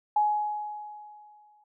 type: tone with exponential decay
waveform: sine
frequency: 840 Hz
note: G#5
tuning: 19 cents sharp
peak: -19 dBFS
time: 0.16-1.64 s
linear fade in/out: 5 ms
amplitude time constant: 320 ms
effects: none